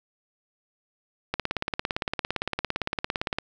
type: click train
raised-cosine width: 0.3 ms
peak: -10 dBFS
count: 37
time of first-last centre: 1.34-3.385 s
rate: 17.6 Hz
effects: none